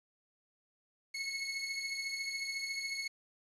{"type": "beating tone pair", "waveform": "25% pulse", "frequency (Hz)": [2186, 2200], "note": ["C#7", "C#7"], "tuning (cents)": [-25, -14], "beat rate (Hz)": 14, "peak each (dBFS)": [-34, -39], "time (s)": [1.14, 3.08], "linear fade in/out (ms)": 10, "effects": ["resampled to 24000 Hz", "10-bit"]}